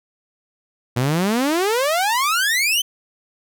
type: exponential sweep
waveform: sawtooth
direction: up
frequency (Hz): 116.54 to 3136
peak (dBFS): -13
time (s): 0.96-2.82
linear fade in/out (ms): 10
effects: none